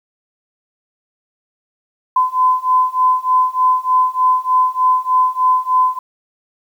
sine beating tone pair, 1016 / 1019.3 Hz, B5 / C6, +49 / -46 cents, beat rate 3.3 Hz, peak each -15 / -14 dBFS, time 2.16-5.99 s, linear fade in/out 5 ms, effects 8-bit

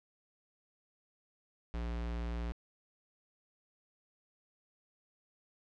square tone, 58.27 Hz, A#1, in tune, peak -36 dBFS, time 1.74-2.52 s, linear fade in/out 0 ms, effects low-pass 4000 Hz 12 dB/octave

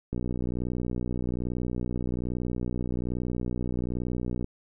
click train, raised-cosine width 3 ms, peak -18 dBFS, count 265, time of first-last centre 0.13-4.444 s, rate 61.2 Hz, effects none

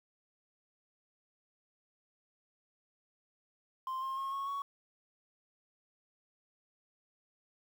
sine tone with pitch steps, 1046.5 / 1063.6 / 1080.9 / 1098.5 / 1116.4 Hz, C6 / C6 / C#6 / C#6 / C#6, 0 / +28 / -44 / -16 / +12 cents, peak -32 dBFS, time 3.87-4.62 s, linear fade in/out 2 ms, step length 150 ms, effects tanh soft clip ceiling -34 dBFS + 10-bit

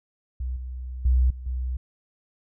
sine tone with level steps, 63 Hz, B1, 35 cents sharp, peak -26 / -31 / -16 / -34 / -25 dBFS, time 0.4-1.77 s, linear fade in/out 5 ms, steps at 0.56 / 1.05 / 1.3 / 1.46 s, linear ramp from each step 5 ms, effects none

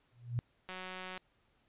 sine tone with exponential growth, 120 Hz, B2, 49 cents flat, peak -28 dBFS, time 0.12-0.39 s, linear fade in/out 0 ms, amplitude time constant 58 ms
click train, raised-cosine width 0.3 ms, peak -28 dBFS, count 91, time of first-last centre 0.69-1.176 s, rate 185 Hz
effects pink hiss -73 dBFS RMS until 1.68 s + resampled to 8000 Hz

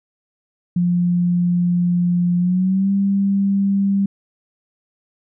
sine tone with pitch glide, 175.9 to 197.44 Hz, F3 to G3, +13 to +13 cents, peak -14 dBFS, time 0.76-4.06 s, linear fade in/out 5 ms, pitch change +200 cents, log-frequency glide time 2.38-2.91 s, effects none

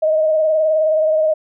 sine tone with vibrato, 626 Hz, D#5, 10 cents sharp, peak -12 dBFS, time 0.02-1.34 s, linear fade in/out 10 ms, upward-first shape triangle, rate 19 Hz, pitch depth 44 cents each way, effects none

